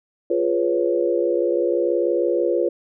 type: chord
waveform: sine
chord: C# dominant seventh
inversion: first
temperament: equal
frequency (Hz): 349.2 / 415.3 / 493.9 / 554.4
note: E#4 / G#4 / B4 / C#5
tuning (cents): 0 / 0 / 0 / 0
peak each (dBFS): -21 / -26 / -22 / -24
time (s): 0.3-2.69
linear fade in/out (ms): 5
effects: none